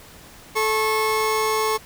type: tone pair together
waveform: 30% pulse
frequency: 436.1 / 1090.1 Hz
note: A4 / C#6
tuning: -15 / -29 cents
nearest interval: octave + major third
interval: 1586 cents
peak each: -19 / -20 dBFS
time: 0.55-1.78 s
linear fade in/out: 20 ms
effects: pink hiss -45 dBFS RMS until 1.85 s